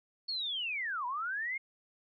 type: linear two-way sweep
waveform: sine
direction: down then up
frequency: 4435 to 940 to 2176 Hz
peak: -33 dBFS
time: 0.28-1.58 s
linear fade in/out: 10 ms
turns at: 1.06 s
effects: none